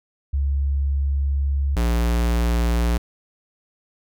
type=tone pair in turn; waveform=sine / square; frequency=69.6 / 58.7 Hz; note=C#2 / A#1; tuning=+8 / +13 cents; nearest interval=minor third; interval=295 cents; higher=first; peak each=-18 dBFS; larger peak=neither; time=0.33-1.76 / 1.76-2.98 s; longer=first; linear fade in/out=10 ms; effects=none